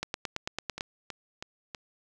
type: two click trains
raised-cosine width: 0.2 ms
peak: -20 / -14 dBFS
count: 4 / 8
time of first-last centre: 0.78-1.748 / 0.03-0.809 s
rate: 3.1 / 8.99 Hz
effects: none